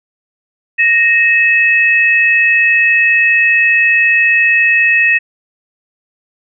sine tone pair together, 1864.7 / 2590 Hz, A#6 / E7, 0 / -31 cents, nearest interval tritone, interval 569 cents, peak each -10 dBFS, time 0.78-5.19 s, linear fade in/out 20 ms, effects none

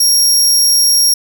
25% pulse tone, 5588 Hz, F8, in tune, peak -3 dBFS, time 0-1.14 s, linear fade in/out 5 ms, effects none

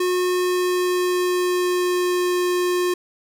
square tone with pitch glide, 362.2 to 358 Hz, F#4 to F4, -37 to +43 cents, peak -19 dBFS, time 0-2.94 s, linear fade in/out 5 ms, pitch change -20 cents, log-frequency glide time 0.24-2.5 s, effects none

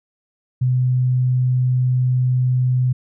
sine tone, 126.7 Hz, B2, 45 cents sharp, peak -14 dBFS, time 0.61-2.93 s, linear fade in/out 10 ms, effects none

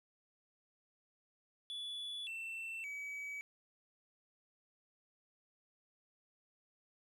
triangle tone with pitch steps, 3433 / 2682 / 2278 Hz, A7 / E7 / C#7, -43 / +29 / +47 cents, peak -40 dBFS, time 1.7-3.41 s, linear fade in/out 0 ms, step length 570 ms, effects 13-bit

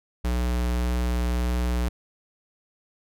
square tone with vibrato, 60.6 Hz, B1, 32 cents flat, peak -23 dBFS, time 0.24-1.89 s, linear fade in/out 10 ms, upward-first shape triangle, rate 1.7 Hz, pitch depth 9 cents each way, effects none

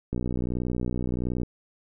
click train, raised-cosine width 3 ms, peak -16 dBFS, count 81, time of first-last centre 0.13-1.433 s, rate 61.4 Hz, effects none

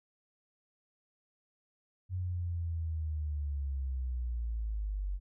sine linear sweep, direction down, 92.5 to 46.25 Hz, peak -32 dBFS, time 2.09-5.2 s, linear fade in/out 50 ms, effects none

